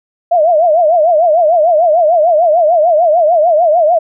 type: tone with vibrato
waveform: sine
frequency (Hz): 655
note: E5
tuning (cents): -11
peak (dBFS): -6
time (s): 0.31-3.99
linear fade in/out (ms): 10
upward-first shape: triangle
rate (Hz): 6.7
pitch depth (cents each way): 190
effects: none